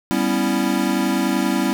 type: chord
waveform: square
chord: C# half-diminished seventh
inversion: second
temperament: equal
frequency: 196 / 246.9 / 277.2 / 329.6 Hz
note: G3 / B3 / C#4 / E4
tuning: 0 / 0 / 0 / 0 cents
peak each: -24 dBFS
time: 0.11-1.73 s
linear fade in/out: 0 ms
effects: 7-bit